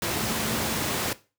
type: tone in noise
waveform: sine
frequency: 220.7 Hz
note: A3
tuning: 5 cents sharp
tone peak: -34 dBFS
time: 0.18-0.83 s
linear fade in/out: 2 ms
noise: pink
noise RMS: -27 dBFS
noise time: 0.02-1.13 s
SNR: -10 dB
effects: noise-tail reverb RT60 0.3 s tail -17 dB re dry + high-pass 100 Hz 12 dB/octave